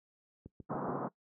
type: click train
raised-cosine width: 3 ms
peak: -34 dBFS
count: 4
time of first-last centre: 0.46-0.886 s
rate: 7.04 Hz
type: band-pass noise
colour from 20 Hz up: pink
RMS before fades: -37 dBFS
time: 0.69-1.09 s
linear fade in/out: 20 ms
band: 140 to 1300 Hz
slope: 48 dB/octave
effects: noise-tail reverb RT60 0.1 s tail -21 dB re dry + high-pass 60 Hz 12 dB/octave